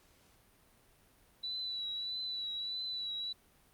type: tone with vibrato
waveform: sine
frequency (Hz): 3951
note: B7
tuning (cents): 0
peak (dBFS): -36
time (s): 1.43-3.33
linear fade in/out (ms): 10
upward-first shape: triangle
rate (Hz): 1.6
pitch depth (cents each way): 40
effects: pink hiss -66 dBFS RMS until 3.73 s + Opus 48 kbps